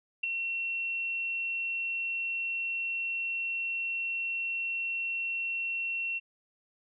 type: tone with ADSR envelope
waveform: sine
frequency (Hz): 2720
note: F7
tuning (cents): -46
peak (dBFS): -23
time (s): 0.23-6.2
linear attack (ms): 10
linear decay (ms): 3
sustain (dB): -7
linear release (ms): 28
effects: none